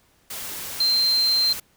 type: tone in noise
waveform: sine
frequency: 4140 Hz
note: C8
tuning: 19 cents flat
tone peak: -17 dBFS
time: 0.8-1.53 s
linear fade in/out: 5 ms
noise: white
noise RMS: -33 dBFS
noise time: 0.3-1.6 s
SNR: +13 dB
effects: pink hiss -61 dBFS RMS until 1.76 s